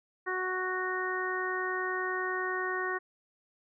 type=harmonic tone; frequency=370 Hz; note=F#4; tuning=in tune; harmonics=1 / 2 / 3 / 4 / 5; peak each=-35 / -41 / -36 / -37 / -35 dBFS; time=0.26-2.99 s; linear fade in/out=20 ms; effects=none